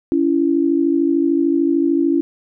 sine tone pair together, 282.2 / 335.6 Hz, C#4 / E4, +31 / +31 cents, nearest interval minor third, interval 300 cents, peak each -16 dBFS, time 0.12-2.21 s, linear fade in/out 0 ms, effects none

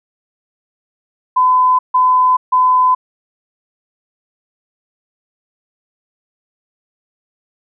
sine tone bursts, 1012 Hz, B5, 42 cents sharp, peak -8 dBFS, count 3, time 1.36-2.95 s, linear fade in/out 10 ms, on 430 ms, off 150 ms, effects none

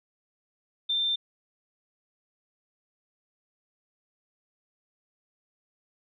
sine tone, 3579 Hz, A7, 29 cents sharp, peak -24 dBFS, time 0.89-1.16 s, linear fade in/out 10 ms, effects none

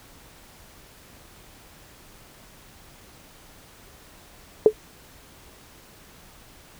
sine tone with exponential decay, 431 Hz, A4, 36 cents flat, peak -5 dBFS, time 4.66-4.73 s, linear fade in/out 1 ms, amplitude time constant 15 ms, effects pink hiss -50 dBFS RMS until 6.79 s

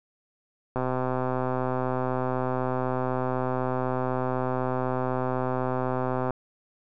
click train, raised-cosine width 1 ms, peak -14 dBFS, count 711, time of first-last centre 0.76-6.307 s, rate 128 Hz, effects none

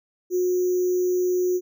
sine tone with sample-and-hold, 361.8 Hz, F#4, 39 cents flat, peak -19 dBFS, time 0.3-1.61 s, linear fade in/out 50 ms, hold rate 6300 Hz, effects none

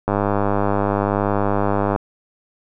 click train, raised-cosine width 1 ms, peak -5 dBFS, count 191, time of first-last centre 0.08-1.961 s, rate 101 Hz, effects none

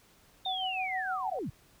sine linear sweep, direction down, 3682 to 91.6 Hz, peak -33 dBFS, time 0.45-1.5 s, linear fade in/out 5 ms
sine tone with tremolo, 750 Hz, F#5, 23 cents sharp, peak -31 dBFS, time 0.46-1.39 s, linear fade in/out 2 ms, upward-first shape sine, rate 6.4 Hz, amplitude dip 50%
effects pink hiss -62 dBFS RMS until 1.8 s

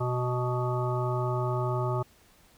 harmonic tone, 124.4 Hz, B2, 13 cents sharp, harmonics 1 / 3 / 5 / 7 / 9 / 10, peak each -28 / -33 / -35 / -36 / -38 / -38 dBFS, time 0-2.03 s, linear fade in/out 10 ms, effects pink hiss -60 dBFS RMS until 2.57 s

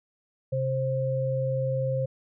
sine tone pair together, 131.89 / 528 Hz, C3 / C5, +14 / +16 cents, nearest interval 2 octaves, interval 2402 cents, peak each -27 dBFS, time 0.52-2.06 s, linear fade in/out 10 ms, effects none

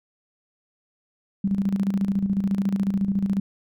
sine tone with tremolo, 196.6 Hz, G3, 5 cents sharp, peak -18 dBFS, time 1.44-3.4 s, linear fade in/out 5 ms, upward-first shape square, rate 14 Hz, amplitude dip 60%, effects none

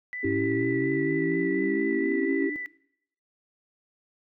sine tone with vibrato, 1975.5 Hz, B6, in tune, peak -32 dBFS, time 0.13-2.66 s, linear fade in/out 0 ms, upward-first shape sine, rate 4.2 Hz, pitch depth 17 cents each way
sine chord, C# diminished, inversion none, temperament equal, 277.2 / 329.6 / 392 Hz, C#4 / E4 / G4, 0 / 0 / 0 cents, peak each -28 dBFS, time 0.23-2.5 s, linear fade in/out 10 ms
sine exponential sweep, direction up, 100 to 302.9 Hz, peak -32 dBFS, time 0.25-2.56 s, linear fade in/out 0 ms
effects noise-tail reverb RT60 0.7 s tail -21 dB re dry + tanh soft clip ceiling -11 dBFS

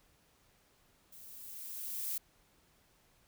violet noise with level ramp, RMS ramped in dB -54 to -36 dBFS, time 1.12-2.18 s, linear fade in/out 5 ms, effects pink hiss -69 dBFS RMS until 3.27 s

